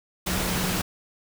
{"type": "tone in noise", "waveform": "sine", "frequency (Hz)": 183.3, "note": "F#3", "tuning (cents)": -16, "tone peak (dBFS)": -30, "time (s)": [0.26, 0.82], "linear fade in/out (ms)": 10, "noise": "pink", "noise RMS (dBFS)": -27, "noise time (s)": [0.26, 0.82], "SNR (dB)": -6, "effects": []}